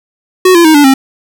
square tone with pitch steps, 370 / 341.3 / 314.7 / 290.3 / 267.7 Hz, F#4 / F4 / D#4 / D4 / C4, 0 / -40 / +20 / -20 / +40 cents, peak -3 dBFS, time 0.45-0.94 s, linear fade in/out 5 ms, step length 98 ms, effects none

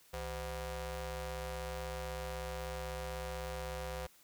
sawtooth ring-modulated tone, 224.7 Hz, A3, 37 cents sharp, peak -32 dBFS, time 0.13-4.07 s, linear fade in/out 10 ms, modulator 289 Hz, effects white hiss -64 dBFS RMS until 4.23 s

